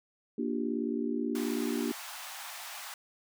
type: chord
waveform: sine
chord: G minor seventh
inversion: first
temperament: just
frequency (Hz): 235.2 / 294 / 352.8 / 392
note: Bb3 / D4 / F4 / G4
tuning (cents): +16 / +2 / +18 / 0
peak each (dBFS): -33 / -34 / -38 / -37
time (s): 0.38-1.92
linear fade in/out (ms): 5
type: high-pass noise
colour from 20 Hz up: pink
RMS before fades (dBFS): -43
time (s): 1.35-2.94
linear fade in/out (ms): 2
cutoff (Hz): 700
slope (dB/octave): 48
effects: none